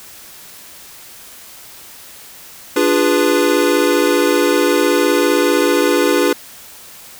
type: chord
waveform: square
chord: D diminished seventh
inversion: none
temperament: equal with one note detuned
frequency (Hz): 293.7 / 349.2 / 408.6 / 493.9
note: D4 / F4 / Ab4 / Cb5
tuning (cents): 0 / 0 / -28 / 0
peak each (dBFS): -18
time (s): 2.76-6.33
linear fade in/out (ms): 5
effects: white hiss -38 dBFS RMS until 7.19 s